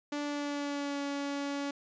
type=tone with pitch glide; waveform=sawtooth; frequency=291.5 to 282.7 Hz; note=D4 to C#4; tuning=-13 to +34 cents; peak=-29 dBFS; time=0.12-1.71 s; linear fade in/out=5 ms; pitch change=-53 cents; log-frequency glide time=0.23-1.01 s; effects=resampled to 16000 Hz